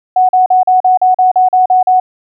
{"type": "tone bursts", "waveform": "sine", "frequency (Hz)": 740, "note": "F#5", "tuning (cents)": 0, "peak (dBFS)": -5, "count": 11, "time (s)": [0.16, 2], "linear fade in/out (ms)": 5, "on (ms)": 130, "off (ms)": 41, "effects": []}